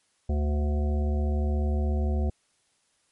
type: harmonic tone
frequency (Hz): 73.6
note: D2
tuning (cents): +4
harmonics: 1 / 3 / 5 / 7 / 9 / 10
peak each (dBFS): -23 / -33 / -37 / -40 / -42 / -43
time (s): 0.29-2.3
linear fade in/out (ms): 5
effects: white hiss -69 dBFS RMS until 3.11 s + MP3 48 kbps